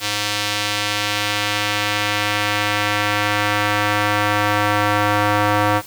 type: tone with band-pass filter sweep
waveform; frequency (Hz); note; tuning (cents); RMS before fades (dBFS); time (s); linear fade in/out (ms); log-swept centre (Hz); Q
square; 103.83; G#2; 0; -19; 0-5.82; 50; 4100 to 1100; 0.93
effects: white hiss -39 dBFS RMS until 5.86 s